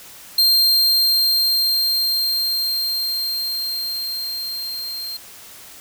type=tone with level ramp; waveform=45% pulse; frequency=4186 Hz; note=C8; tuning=in tune; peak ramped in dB=-11 to -26 dBFS; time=0.38-5.17 s; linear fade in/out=5 ms; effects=white hiss -41 dBFS RMS until 5.8 s